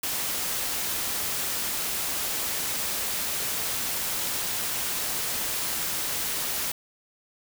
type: noise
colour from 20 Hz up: white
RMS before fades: -29 dBFS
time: 0.03-6.72 s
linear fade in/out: 5 ms
effects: none